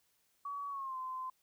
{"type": "tone with pitch glide", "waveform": "sine", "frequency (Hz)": [1133, 1033], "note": ["C#6", "C6"], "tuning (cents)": [37, -22], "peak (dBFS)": -38, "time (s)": [0.45, 1.3], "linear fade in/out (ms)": 5, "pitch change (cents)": -159, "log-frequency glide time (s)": [0.69, 0.97], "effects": ["white hiss -75 dBFS RMS until 1.42 s"]}